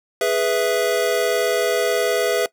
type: chord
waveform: square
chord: E major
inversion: first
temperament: equal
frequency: 415.3 / 493.9 / 659.3 Hz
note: G#4 / B4 / E5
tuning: 0 / 0 / 0 cents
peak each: -23 / -22 / -22 dBFS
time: 0.21-2.46 s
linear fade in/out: 2 ms
effects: noise-tail reverb RT60 0.1 s tail -20 dB re dry